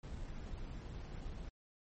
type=noise with sample-and-hold; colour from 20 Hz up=brown; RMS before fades=-45 dBFS; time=0.03-1.49 s; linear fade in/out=5 ms; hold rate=3675 Hz; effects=MP3 32 kbps